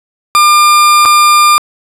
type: tone with dropouts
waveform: 40% pulse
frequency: 1200 Hz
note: D6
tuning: 37 cents sharp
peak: -3 dBFS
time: 0.35-1.58 s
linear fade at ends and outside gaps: 0 ms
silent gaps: 1.052-1.057 s
effects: resampled to 32000 Hz + 7-bit